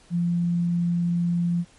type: tone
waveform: sine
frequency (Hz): 172.7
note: F3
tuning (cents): -19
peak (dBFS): -20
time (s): 0.1-1.65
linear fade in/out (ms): 50
effects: pink hiss -55 dBFS RMS until 1.78 s + MP3 48 kbps